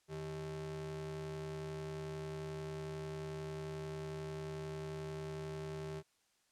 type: ring-modulated tone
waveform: square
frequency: 119.2 Hz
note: A#2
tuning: 39 cents sharp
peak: -39 dBFS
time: 0.08-6.03 s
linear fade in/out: 50 ms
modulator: 274 Hz
effects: white hiss -75 dBFS RMS until 6.51 s + low-pass 9000 Hz 12 dB/octave